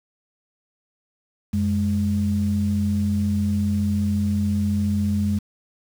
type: tone pair together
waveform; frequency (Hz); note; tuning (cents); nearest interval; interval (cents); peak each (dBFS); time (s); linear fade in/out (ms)
sine; 91.9 / 206.3; F#2 / G#3; -11 / -11; octave + major second; 1400; -22 / -20; 1.53-5.39; 10
effects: tanh soft clip ceiling -11 dBFS + 7-bit

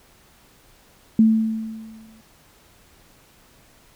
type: tone with exponential decay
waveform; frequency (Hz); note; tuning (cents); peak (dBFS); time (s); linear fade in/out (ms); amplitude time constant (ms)
sine; 221.2; A3; +9; -9; 1.19-2.21; 2; 220
effects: pink hiss -54 dBFS RMS until 3.95 s

